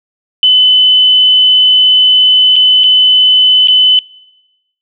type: tone with dropouts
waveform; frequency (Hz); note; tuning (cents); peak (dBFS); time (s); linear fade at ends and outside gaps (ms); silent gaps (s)
sine; 3019; F#7; +34; -3; 0.43-3.99; 1; 2.558-2.563 / 2.836-2.84 / 3.673-3.683
effects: noise-tail reverb RT60 1.0 s tail -25 dB re dry